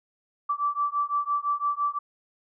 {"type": "beating tone pair", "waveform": "sine", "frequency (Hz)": [1159, 1164.9], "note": ["D6", "D6"], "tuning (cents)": [-23, -14], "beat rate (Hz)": 5.9, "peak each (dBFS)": -27, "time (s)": [0.49, 1.99], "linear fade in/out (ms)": 10, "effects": []}